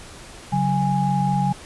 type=tone cluster; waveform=sine; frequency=140.7 / 185.9 / 826 Hz; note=C#3 / F#3 / G#5; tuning=+26 / +8 / -10 cents; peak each=-22 dBFS; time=0.52-1.53 s; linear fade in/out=10 ms; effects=pink hiss -41 dBFS RMS until 1.65 s + resampled to 24000 Hz